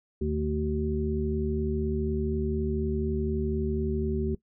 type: harmonic tone with a mistuned harmonic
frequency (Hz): 75.9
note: D#2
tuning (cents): -42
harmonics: 1 / 2 / 3 / 5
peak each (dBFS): -30 / -35 / -31 / -30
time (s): 0.21-4.35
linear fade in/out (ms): 5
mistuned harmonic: 3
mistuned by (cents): -31
effects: noise-tail reverb RT60 0.1 s tail -19 dB re dry